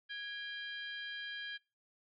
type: harmonic tone with a mistuned harmonic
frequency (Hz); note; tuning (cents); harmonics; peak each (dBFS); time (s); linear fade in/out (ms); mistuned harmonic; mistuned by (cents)
797; G5; +28; 2 / 3 / 4 / 5 / 6; -43 / -54 / -45 / -54 / -58; 0.09-1.58; 20; 2; +65
effects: noise-tail reverb RT60 0.3 s tail -22 dB re dry

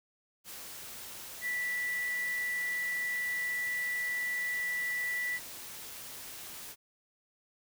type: tone in noise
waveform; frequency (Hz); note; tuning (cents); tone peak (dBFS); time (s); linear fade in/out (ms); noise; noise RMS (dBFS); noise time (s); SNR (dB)
sine; 1965; B6; -9; -31; 1.41-5.4; 50; white; -45; 0.44-6.76; +11
effects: none

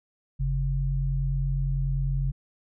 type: tone pair together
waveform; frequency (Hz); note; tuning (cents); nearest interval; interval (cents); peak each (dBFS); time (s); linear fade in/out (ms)
sine; 45.42 / 136.1; F#1 / C#3; -31 / -31; octave + perfect fifth; 1900; -26; 0.39-2.32; 20
effects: none

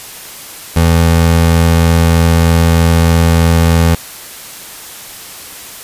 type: tone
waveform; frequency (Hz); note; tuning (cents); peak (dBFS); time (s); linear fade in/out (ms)
25% pulse; 83.2; E2; +17; -3; 0.76-3.95; 5
effects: white hiss -30 dBFS RMS until 5.83 s + resampled to 32000 Hz

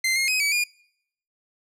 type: tone with pitch steps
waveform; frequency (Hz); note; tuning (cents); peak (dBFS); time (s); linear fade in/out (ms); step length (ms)
sawtooth; 2080 / 2140 / 2524 / 2283 / 2427; C7 / C7 / D#7 / D7 / D#7; -11 / +38 / +24 / -50 / -44; -17; 0.04-0.64; 5; 120
effects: noise-tail reverb RT60 0.7 s tail -25 dB re dry + low-pass 12000 Hz 12 dB/octave

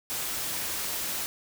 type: noise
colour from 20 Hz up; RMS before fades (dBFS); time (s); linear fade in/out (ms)
white; -32; 0.1-1.26; 0
effects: none

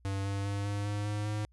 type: tone with pitch steps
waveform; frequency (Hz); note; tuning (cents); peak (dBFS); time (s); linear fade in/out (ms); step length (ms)
square; 98 / 99.25 / 100.52 / 101.81 / 103.11 / 104.43 / 105.76; G2 / G2 / G2 / G#2 / G#2 / G#2 / G#2; 0 / +22 / +44 / -34 / -12 / +10 / +32; -32; 0.05-1.45; 0; 200
effects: added 60 Hz sine -60 dBFS peak until 1.52 s + resampled to 24000 Hz

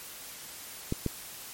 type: clicks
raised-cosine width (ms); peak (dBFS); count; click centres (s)
3; -15; 2; 0.924 / 1.063
effects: white hiss -44 dBFS RMS until 1.53 s + MP3 64 kbps

